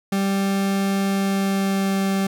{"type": "tone with pitch glide", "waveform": "40% pulse", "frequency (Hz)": [196, 194.42], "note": ["G3", "G3"], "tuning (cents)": [0, -14], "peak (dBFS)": -18, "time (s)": [0.12, 2.27], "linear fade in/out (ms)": 5, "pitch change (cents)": -14, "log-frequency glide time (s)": [1.08, 2.03], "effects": []}